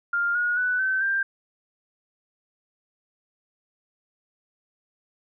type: tone with pitch steps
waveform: sine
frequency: 1401 / 1444.6 / 1489.5 / 1535.8 / 1583.5 Hz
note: F6 / F#6 / F#6 / G6 / G6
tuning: +5 / -42 / +11 / -36 / +17 cents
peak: -21 dBFS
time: 0.13-1.23 s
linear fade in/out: 5 ms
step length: 220 ms
effects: none